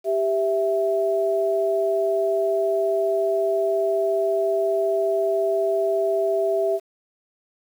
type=tone pair together; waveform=sine; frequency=393.4 / 658.9 Hz; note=G4 / E5; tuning=+6 / -1 cents; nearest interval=major sixth; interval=893 cents; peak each=-22 / -21 dBFS; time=0.04-6.8 s; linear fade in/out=50 ms; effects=8-bit